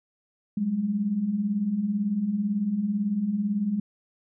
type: beating tone pair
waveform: sine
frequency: 189.7 / 207.7 Hz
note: F#3 / G#3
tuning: +43 / 0 cents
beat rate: 18 Hz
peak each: -31 / -24 dBFS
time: 0.57-3.8 s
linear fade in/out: 5 ms
effects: none